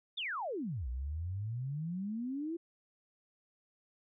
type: exponential two-way sweep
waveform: sine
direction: down then up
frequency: 3729 to 58.8 to 344.9 Hz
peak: -35 dBFS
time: 0.17-2.57 s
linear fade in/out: 10 ms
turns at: 0.88 s
effects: none